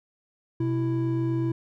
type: tone pair together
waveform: triangle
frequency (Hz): 126.18 / 330.5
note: B2 / E4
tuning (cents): +38 / +5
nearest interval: octave + perfect fourth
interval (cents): 1667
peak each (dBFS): -24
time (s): 0.6-1.52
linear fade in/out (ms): 5
effects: none